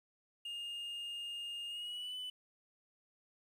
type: tone with pitch glide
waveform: triangle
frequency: 2830 to 2998 Hz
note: F7 to F#7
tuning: +22 to +22 cents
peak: -39 dBFS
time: 0.45-2.3 s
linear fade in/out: 5 ms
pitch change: +100 cents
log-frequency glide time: 1.68-2.15 s
effects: 11-bit